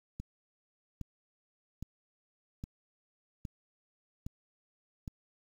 click train, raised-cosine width 5 ms, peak -27 dBFS, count 7, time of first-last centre 0.2-5.078 s, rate 1.23 Hz, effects 9-bit

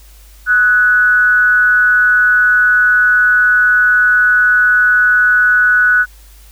sine tone with frequency modulation, 1480 Hz, F#6, in tune, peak -7 dBFS, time 0.46-6.06 s, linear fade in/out 50 ms, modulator 208 Hz, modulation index 0.36, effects added 51 Hz sine -38 dBFS peak until 6.51 s + white hiss -46 dBFS RMS until 6.51 s

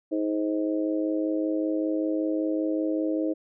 harmonic tone, 105.2 Hz, G#2, 23 cents sharp, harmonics 3 / 4 / 5 / 6, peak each -25 / -35 / -31 / -36 dBFS, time 0.11-3.34 s, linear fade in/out 20 ms, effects none

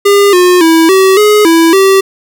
square tone with pitch steps, 403.2 / 359.6 / 326.2 / 381.7 / 420.2 / 329.8 / 386.9 Hz, G4 / F#4 / E4 / G4 / G#4 / E4 / G4, +49 / -49 / -18 / -46 / +20 / +1 / -23 cents, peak -4 dBFS, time 0.05-2.01 s, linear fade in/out 10 ms, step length 280 ms, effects none

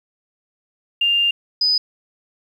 sine tone pair in turn, 2800 / 4989 Hz, F7 / D#8, +4 / +4 cents, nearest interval minor seventh, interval 1000 cents, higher second, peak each -14 dBFS, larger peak neither, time 1.01-1.31 / 1.61-1.78 s, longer first, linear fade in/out 5 ms, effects 8-bit

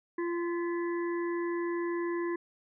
harmonic tone with a mistuned harmonic, 344.1 Hz, F4, 26 cents flat, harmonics 1 / 3 / 5 / 6, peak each -30 / -40 / -44 / -46 dBFS, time 0.18-2.36 s, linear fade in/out 5 ms, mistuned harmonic 6, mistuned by -66 cents, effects none

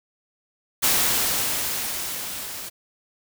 white noise with level ramp, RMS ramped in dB -19 to -35 dBFS, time 0.82-2.7 s, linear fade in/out 20 ms, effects none

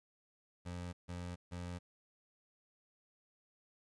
25% pulse tone bursts, 88.3 Hz, F2, 20 cents sharp, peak -38 dBFS, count 3, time 0.65-1.79 s, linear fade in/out 20 ms, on 280 ms, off 150 ms, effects resampled to 22050 Hz + 13-bit

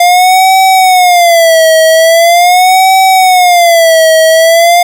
square tone with vibrato, 698.5 Hz, F5, in tune, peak -3 dBFS, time 0-4.83 s, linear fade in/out 5 ms, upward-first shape sine, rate 0.42 Hz, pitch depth 150 cents each way, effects none

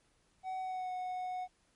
triangle tone with pitch glide, 751 to 734.3 Hz, F#5 to F#5, +26 to -13 cents, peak -34 dBFS, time 0.43-1.48 s, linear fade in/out 50 ms, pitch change -39 cents, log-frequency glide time 0.61-0.92 s, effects pink hiss -72 dBFS RMS until 1.75 s + MP3 48 kbps

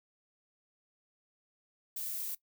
violet noise, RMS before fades -38 dBFS, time 1.96-2.35 s, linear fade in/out 5 ms, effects noise-tail reverb RT60 0.1 s tail -19 dB re dry

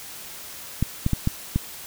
clicks, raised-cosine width 5 ms, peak -8 dBFS, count 5, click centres 0.826 / 1.064 / 1.133 / 1.274 / 1.56 s, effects white hiss -39 dBFS RMS until 1.86 s

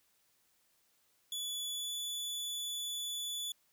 sawtooth tone with pitch glide, 3433 to 3455 Hz, A7 to A7, -43 to -32 cents, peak -34 dBFS, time 1.32-3.52 s, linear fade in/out 2 ms, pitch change +11 cents, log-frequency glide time 1.71-1.93 s, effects white hiss -73 dBFS RMS until 3.72 s

